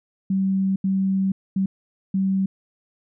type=tone bursts at uneven times; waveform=sine; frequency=192.2 Hz; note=G3; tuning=34 cents flat; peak=-18 dBFS; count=4; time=0.3-0.76 / 0.84-1.32 / 1.56-1.66 / 2.14-2.46 s; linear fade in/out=5 ms; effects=none